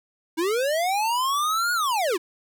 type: linear two-way sweep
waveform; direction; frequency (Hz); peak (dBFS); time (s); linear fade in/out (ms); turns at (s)
square; up then down; 308.9 to 1459 to 308.9; -22; 0.37-2.18; 20; 1.73
effects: none

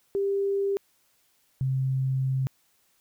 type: tone pair in turn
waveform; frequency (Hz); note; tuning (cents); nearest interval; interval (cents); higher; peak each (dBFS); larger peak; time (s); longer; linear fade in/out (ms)
sine; 396.4 / 132.28; G4 / C3; +19 / +19; octave + perfect fifth; 1900; first; -23; neither; 0.15-0.77 / 1.61-2.47; second; 0
effects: white hiss -67 dBFS RMS until 3 s

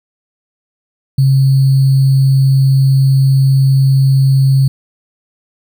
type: tone with sample-and-hold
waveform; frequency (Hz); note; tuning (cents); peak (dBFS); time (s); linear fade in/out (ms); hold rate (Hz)
sine; 134.8; C#3; -48; -6; 1.18-4.68; 5; 4410
effects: none

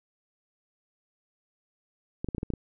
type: clicks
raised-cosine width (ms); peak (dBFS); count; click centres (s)
3; -18; 7; 2.245 / 2.287 / 2.348 / 2.382 / 2.431 / 2.503 / 2.537
effects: none

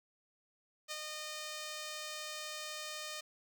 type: tone with ADSR envelope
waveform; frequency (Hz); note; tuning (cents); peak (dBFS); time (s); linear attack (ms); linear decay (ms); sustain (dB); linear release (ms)
5% pulse; 612; D#5; -29; -27; 0.88-3.21; 34; 39; -3; 9
effects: none

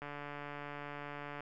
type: click train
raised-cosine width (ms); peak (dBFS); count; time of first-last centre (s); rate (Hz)
0.5; -29; 202; 0.02-1.406; 145
effects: none

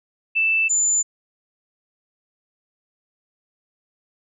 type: tone pair in turn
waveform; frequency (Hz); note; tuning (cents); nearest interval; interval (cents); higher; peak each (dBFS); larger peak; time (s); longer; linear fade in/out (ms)
sine; 2647 / 7067; E7 / A8; +7 / +7; octave + perfect fourth; 1700; second; -16; neither; 0.35-0.69 / 0.69-1.03; neither; 20
effects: none

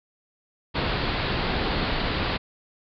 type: low-pass noise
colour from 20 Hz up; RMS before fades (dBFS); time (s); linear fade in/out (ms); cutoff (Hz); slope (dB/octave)
pink; -26; 0.74-2.38; 20; 4700; 96
effects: none

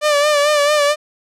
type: tone with vibrato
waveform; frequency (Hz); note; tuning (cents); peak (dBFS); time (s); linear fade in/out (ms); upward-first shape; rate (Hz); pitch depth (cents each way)
sawtooth; 589; D5; +5; -8; 0.01-0.96; 50; sine; 4.5; 50
effects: low-pass 9000 Hz 12 dB/octave

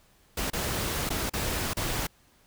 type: noise with dropouts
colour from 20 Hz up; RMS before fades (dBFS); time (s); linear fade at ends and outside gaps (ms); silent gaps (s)
pink; -30; 0.37-2.07; 5; 0.502-0.532 / 1.093-1.102 / 1.297-1.335 / 1.735-1.768
effects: pink hiss -62 dBFS RMS until 2.46 s

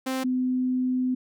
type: tone pair in turn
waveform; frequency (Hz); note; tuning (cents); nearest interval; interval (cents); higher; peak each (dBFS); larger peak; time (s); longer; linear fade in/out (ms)
sawtooth / sine; 261.6 / 254.3; C4 / C4; 0 / -49; unison; 49; first; -22; neither; 0.06-0.24 / 0.24-1.15; second; 10
effects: none

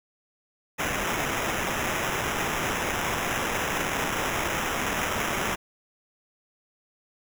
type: noise with sample-and-hold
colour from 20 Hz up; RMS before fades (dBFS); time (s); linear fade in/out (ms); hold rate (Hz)
violet; -28; 0.78-5.56; 20; 4410
effects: none

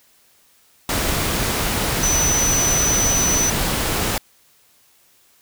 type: tone in noise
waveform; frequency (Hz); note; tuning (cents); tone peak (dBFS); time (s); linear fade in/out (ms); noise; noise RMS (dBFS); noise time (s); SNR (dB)
sine; 6000; F#8; +23; -17; 2.03-3.5; 2; pink; -21; 0.89-4.18; +1
effects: white hiss -56 dBFS RMS until 5.41 s

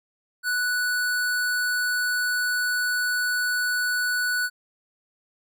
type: tone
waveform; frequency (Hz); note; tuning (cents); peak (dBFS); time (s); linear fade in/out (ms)
square; 1480; F#6; 0; -23; 0.43-4.5; 50
effects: none

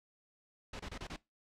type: noise bursts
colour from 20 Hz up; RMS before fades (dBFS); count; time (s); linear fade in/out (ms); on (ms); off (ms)
pink; -43; 5; 0.73-1.163; 5; 65; 27
effects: noise-tail reverb RT60 0.2 s tail -20 dB re dry + low-pass 5000 Hz 12 dB/octave

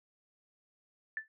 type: tone with exponential decay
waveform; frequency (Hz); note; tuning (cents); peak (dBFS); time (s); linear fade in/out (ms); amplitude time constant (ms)
sine; 1760; A6; 0; -30; 1.17-1.28; 1; 22
effects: none

